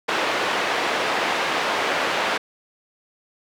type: band-pass noise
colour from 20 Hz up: pink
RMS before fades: -23 dBFS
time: 0.08-2.38 s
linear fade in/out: 10 ms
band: 500 to 3000 Hz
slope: 12 dB/octave
effects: none